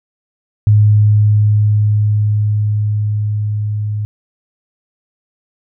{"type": "tone with level ramp", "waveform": "sine", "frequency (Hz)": 105.3, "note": "G#2", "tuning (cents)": 24, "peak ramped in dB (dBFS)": [-5, -16], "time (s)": [0.67, 4.05], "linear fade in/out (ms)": 0, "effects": []}